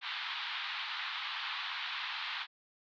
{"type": "band-pass noise", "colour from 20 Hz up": "white", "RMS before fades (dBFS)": -39, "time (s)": [0.01, 2.47], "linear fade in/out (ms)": 50, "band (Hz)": [870, 4000], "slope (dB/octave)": 48, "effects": []}